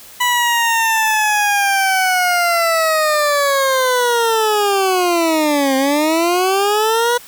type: linear two-way sweep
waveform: 20% pulse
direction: down then up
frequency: 988 to 263.1 to 489.2 Hz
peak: -8 dBFS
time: 0.2-7.18 s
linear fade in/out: 10 ms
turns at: 5.76 s
effects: white hiss -39 dBFS RMS until 7.27 s